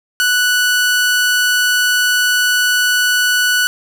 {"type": "tone", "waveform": "sawtooth", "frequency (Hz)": 1480, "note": "F#6", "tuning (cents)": 0, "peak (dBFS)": -8, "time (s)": [0.2, 3.67], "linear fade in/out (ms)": 0, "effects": []}